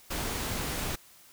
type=noise; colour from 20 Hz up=pink; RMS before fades=-33 dBFS; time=0.1-0.96 s; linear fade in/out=10 ms; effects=white hiss -56 dBFS RMS until 1.32 s